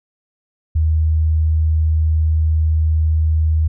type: tone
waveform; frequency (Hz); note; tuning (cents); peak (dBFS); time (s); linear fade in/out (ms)
sine; 78.8; D#2; +23; -12; 0.75-3.68; 10
effects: none